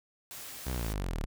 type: noise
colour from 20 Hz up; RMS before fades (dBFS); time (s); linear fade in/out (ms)
white; -44; 0.31-0.93; 0
type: linear sweep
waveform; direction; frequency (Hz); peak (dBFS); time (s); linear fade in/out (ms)
sawtooth; down; 66.7 to 33.98; -28; 0.66-1.26; 10
effects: none